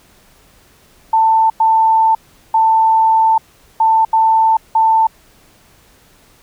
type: tone bursts at uneven times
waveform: sine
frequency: 890 Hz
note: A5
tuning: 20 cents sharp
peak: -8 dBFS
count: 6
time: 1.13-1.5 / 1.6-2.15 / 2.54-3.38 / 3.8-4.05 / 4.13-4.57 / 4.75-5.07 s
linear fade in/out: 5 ms
effects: pink hiss -49 dBFS RMS until 6.42 s